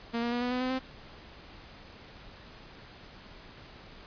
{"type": "tone with pitch steps", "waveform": "sawtooth", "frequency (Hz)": [233.1, 237.4, 241.9, 246.4, 251, 255.7, 260.4], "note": ["A#3", "A#3", "B3", "B3", "B3", "C4", "C4"], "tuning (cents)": [0, 32, -36, -4, 28, -40, -8], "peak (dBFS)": -25, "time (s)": [0.13, 0.795], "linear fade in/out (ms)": 20, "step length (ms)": 95, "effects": ["pink hiss -50 dBFS RMS until 4.06 s", "resampled to 11025 Hz"]}